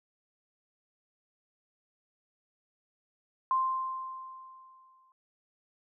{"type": "tone with exponential decay", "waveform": "sine", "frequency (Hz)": 1046.5, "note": "C6", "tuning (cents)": 0, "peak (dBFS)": -23, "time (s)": [3.51, 5.12], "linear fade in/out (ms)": 1, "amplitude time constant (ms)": 350, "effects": []}